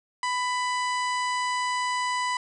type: harmonic tone with a mistuned harmonic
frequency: 995 Hz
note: B5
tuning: 13 cents sharp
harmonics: 1 / 2 / 3 / 4 / 5 / 6 / 7 / 8 / 9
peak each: -26 / -31 / -38 / -42 / -39 / -47 / -45 / -43 / -47 dBFS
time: 0.23-2.37 s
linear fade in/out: 2 ms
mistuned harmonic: 5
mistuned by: -22 cents
effects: none